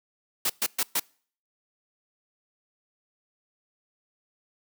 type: noise bursts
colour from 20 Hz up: white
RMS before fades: -25 dBFS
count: 4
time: 0.45-0.998 s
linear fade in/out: 5 ms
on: 47 ms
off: 120 ms
effects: noise-tail reverb RT60 0.5 s tail -26 dB re dry + high-pass 200 Hz 12 dB/octave